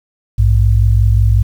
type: tone pair together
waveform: sine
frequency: 58.41 / 103.83 Hz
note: A#1 / G#2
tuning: +4 / 0 cents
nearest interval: minor seventh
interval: 996 cents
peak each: -10 dBFS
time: 0.38-1.43 s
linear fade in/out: 10 ms
effects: 7-bit